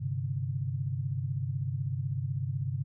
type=chord; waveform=sine; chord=G suspended fourth; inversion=none; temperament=equal with one note detuned; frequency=98.85 / 130.81 / 146.83 Hz; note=G2 / C3 / D3; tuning=+15 / 0 / 0 cents; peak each=-35 / -32 / -36 dBFS; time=0-2.84 s; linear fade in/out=20 ms; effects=none